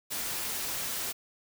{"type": "noise", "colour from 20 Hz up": "white", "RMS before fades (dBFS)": -34, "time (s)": [0.1, 1.13], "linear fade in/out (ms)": 20, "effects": []}